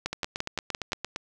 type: two click trains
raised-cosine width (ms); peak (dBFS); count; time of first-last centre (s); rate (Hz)
0.2; -14 / -11; 10 / 6; 0.13-1.161 / 0.06-0.921; 8.73 / 5.81
effects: none